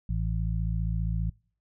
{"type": "harmonic tone", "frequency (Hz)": 55, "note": "A1", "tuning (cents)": 0, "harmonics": [1, 2, 3], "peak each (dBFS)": [-28, -31, -33], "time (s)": [0.09, 1.3], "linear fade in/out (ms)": 5, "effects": ["noise-tail reverb RT60 0.5 s tail -26 dB re dry"]}